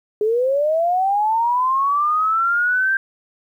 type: linear sweep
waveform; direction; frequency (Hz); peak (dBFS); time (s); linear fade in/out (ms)
sine; up; 413.3 to 1586; -15; 0.21-2.97; 2
effects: 9-bit